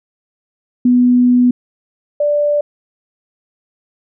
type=tone pair in turn; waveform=sine; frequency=246.9 / 587.2 Hz; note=B3 / D5; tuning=0 / 0 cents; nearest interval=octave + minor third; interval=1500 cents; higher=second; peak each=-7 / -11 dBFS; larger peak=first; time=0.85-1.51 / 2.2-2.61 s; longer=first; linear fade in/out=5 ms; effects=none